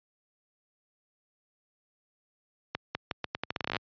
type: accelerating click train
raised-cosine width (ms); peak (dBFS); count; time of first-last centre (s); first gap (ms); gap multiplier
0.3; -14; 17; 2.75-3.766; 200; 0.81
effects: high-pass 80 Hz 12 dB/octave + resampled to 11025 Hz